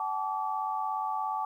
sine tone cluster, 766 / 863 / 1155 Hz, G5 / A5 / D6, -40 / -34 / -29 cents, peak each -35 / -32 / -34 dBFS, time 0-1.45 s, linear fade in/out 2 ms, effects 11-bit

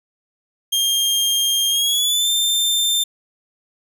sawtooth tone with pitch glide, 3211 to 3583 Hz, G7 to A7, +41 to +31 cents, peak -13 dBFS, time 0.72-3.04 s, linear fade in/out 10 ms, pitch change +190 cents, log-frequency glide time 1.69-2.3 s, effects none

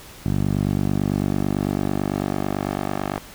10% pulse tone with band-pass filter sweep, 49 Hz, G1, in tune, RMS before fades -23 dBFS, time 0.26-3.18 s, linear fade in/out 0 ms, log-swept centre 140 to 770 Hz, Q 0.74, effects pink hiss -42 dBFS RMS until 3.34 s

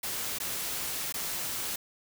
white noise with dropouts, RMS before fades -34 dBFS, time 0.03-1.76 s, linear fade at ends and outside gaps 5 ms, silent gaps 0.386-0.4 / 1.125-1.14 s, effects none

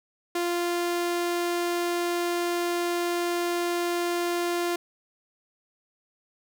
sawtooth tone, 347.7 Hz, F4, 8 cents flat, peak -21 dBFS, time 0.35-4.76 s, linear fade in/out 5 ms, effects none

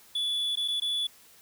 triangle tone with dropouts, 3438 Hz, A7, 41 cents flat, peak -25 dBFS, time 0.15-1.07 s, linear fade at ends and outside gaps 5 ms, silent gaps 0.556-0.571 / 0.679-0.682 / 0.801-0.819 s, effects white hiss -56 dBFS RMS until 1.41 s

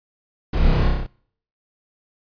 brown noise with echo, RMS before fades -19 dBFS, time 0.53-0.88 s, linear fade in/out 5 ms, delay 31 ms, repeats 6, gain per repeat -2 dB, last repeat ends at 1.066 s, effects noise-tail reverb RT60 0.6 s tail -23 dB re dry + resampled to 11025 Hz

